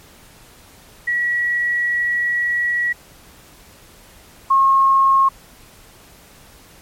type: tone pair in turn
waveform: sine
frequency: 1927 / 1081.5 Hz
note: B6 / C#6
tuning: -43 / -43 cents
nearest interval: minor seventh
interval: 1000 cents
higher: first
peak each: -16 / -10 dBFS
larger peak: second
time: 1.07-2.93 / 4.5-5.29 s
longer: first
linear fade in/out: 10 ms
effects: pink hiss -46 dBFS RMS until 6.81 s + MP3 64 kbps